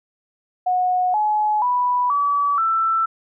sine tone with pitch steps, 730 / 848.3 / 985.8 / 1145.5 / 1331.1 Hz, F#5 / G#5 / B5 / D6 / E6, -24 / +36 / -3 / -44 / +16 cents, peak -16 dBFS, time 0.66-3.06 s, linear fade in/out 10 ms, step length 480 ms, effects none

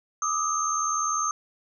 sine tone cluster, 1193 / 1273 / 6340 Hz, D6 / D#6 / G8, +27 / +39 / +19 cents, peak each -28 dBFS, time 0.22-1.31 s, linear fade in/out 2 ms, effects none

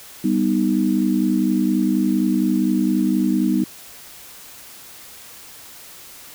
sine chord, G augmented, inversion none, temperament equal, 196 / 246.9 / 311.1 Hz, G3 / B3 / D#4, 0 / 0 / 0 cents, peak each -20 dBFS, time 0.24-3.64 s, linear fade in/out 5 ms, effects white hiss -41 dBFS RMS until 6.34 s

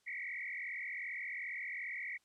sine tone with frequency modulation, 2093 Hz, C7, in tune, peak -39 dBFS, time 0.06-2.18 s, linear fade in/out 20 ms, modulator 42.6 Hz, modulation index 4.4, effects white hiss -75 dBFS RMS until 2.24 s + low-pass 8000 Hz 12 dB/octave

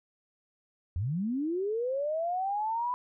sine linear sweep, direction up, 77.78 to 1001 Hz, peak -28 dBFS, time 0.96-2.94 s, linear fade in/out 0 ms, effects none

